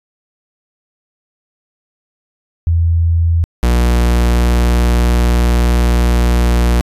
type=tone pair in turn; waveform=sine / 45% pulse; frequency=83.7 / 59.79 Hz; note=E2 / A#1; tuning=+27 / +45 cents; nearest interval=tritone; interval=582 cents; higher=first; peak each=-9 dBFS; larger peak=neither; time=2.67-3.44 / 3.63-6.81 s; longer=second; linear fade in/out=0 ms; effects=resampled to 32000 Hz